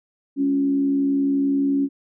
sine tone with frequency modulation, 277.2 Hz, C#4, in tune, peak -17 dBFS, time 0.36-1.89 s, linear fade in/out 50 ms, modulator 71.4 Hz, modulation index 0.37, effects none

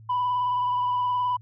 sine tone with vibrato, 990 Hz, B5, 4 cents sharp, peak -20 dBFS, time 0.09-1.37 s, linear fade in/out 10 ms, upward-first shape sine, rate 19 Hz, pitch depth 21 cents each way, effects tanh soft clip ceiling -20 dBFS + added 110 Hz sine -45 dBFS peak until 1.41 s

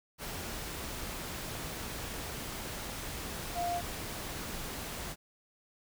sine tone in noise, 698.5 Hz, F5, in tune, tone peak -31 dBFS, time 3.54-3.82 s, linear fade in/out 50 ms, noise pink, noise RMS -40 dBFS, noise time 0.18-5.16 s, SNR +6 dB, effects none

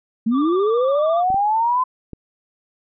sine linear sweep, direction up, 213.8 to 1032 Hz, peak -15 dBFS, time 0.26-1.84 s, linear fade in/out 10 ms
triangle tone with vibrato, 1174.7 Hz, D6, in tune, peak -23 dBFS, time 0.31-1.24 s, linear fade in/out 50 ms, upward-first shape square, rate 14 Hz, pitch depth 35 cents each way
clicks, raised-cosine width 3 ms, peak -20 dBFS, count 3, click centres 1.303 / 1.344 / 2.133 s
effects resampled to 11025 Hz

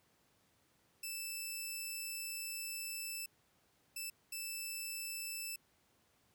10% pulse tone bursts at uneven times, 2641 Hz, E7, 3 cents sharp, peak -32 dBFS, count 3, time 1.03-3.26 / 3.96-4.1 / 4.32-5.56 s, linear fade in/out 5 ms, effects pink hiss -73 dBFS RMS until 6.34 s + high-pass 80 Hz 12 dB/octave

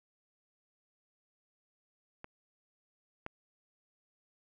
clicks, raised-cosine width 0.5 ms, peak -29 / -24 dBFS, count 2, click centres 2.244 / 3.264 s, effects none

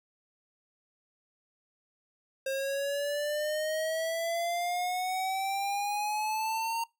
square exponential sweep, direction up, 534 to 924 Hz, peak -30 dBFS, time 2.46-6.84 s, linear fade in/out 5 ms, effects noise-tail reverb RT60 0.2 s tail -22 dB re dry

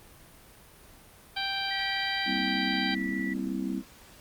harmonic tone, 784 Hz, G5, in tune, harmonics 1 / 2 / 3 / 4 / 5 / 6, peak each -35 / -35 / -37 / -35 / -36 / -37 dBFS, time 1.36-2.95 s, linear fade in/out 10 ms
sine tone with pitch glide, 1939 to 1958.1 Hz, B6 to B6, -32 to -15 cents, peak -34 dBFS, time 1.7-3.34 s, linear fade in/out 10 ms, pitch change +17 cents, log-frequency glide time 1.84-2.67 s
sine chord, C dominant seventh, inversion second, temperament just, 196.22 / 235.5 / 261.6 / 327 Hz, G3 / Bb3 / C4 / E4, +2 / +18 / 0 / -14 cents, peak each -33 / -38 / -33 / -36 dBFS, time 2.25-3.83 s, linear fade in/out 50 ms
effects pink hiss -53 dBFS RMS until 4.2 s + Opus 32 kbps

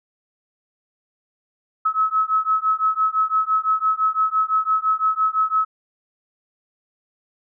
sine beating tone pair, 1287 / 1292.9 Hz, E6 / E6, -42 / -34 cents, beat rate 5.9 Hz, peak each -20 dBFS, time 1.85-5.65 s, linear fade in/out 10 ms, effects none

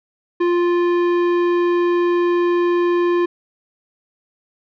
sine tone with tanh clipping, 349.2 Hz, F4, in tune, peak -16 dBFS, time 0.4-3.26 s, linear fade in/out 10 ms, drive 14 dB, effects none

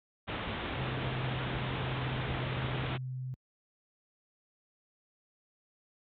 pink low-pass noise, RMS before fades -36 dBFS, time 0.27-2.98 s, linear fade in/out 20 ms, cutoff 3700 Hz, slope 96 dB/octave
sine tone, 128.7 Hz, C3, 28 cents flat, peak -35 dBFS, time 0.76-3.34 s, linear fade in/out 0 ms
effects high-pass 60 Hz 12 dB/octave

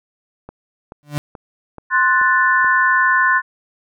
click train, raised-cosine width 1 ms, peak -20 dBFS, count 6, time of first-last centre 0.49-2.645 s, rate 2.32 Hz
35% pulse tone with exponential growth, 146.83 Hz, D3, in tune, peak -14 dBFS, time 1.03-1.18 s, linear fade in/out 0 ms, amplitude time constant 31 ms
sine chord, F# diminished, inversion second, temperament equal, 1046.5 / 1480 / 1760 Hz, C6 / F#6 / A6, 0 / 0 / 0 cents, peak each -16 dBFS, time 1.9-3.42 s, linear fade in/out 50 ms
effects none

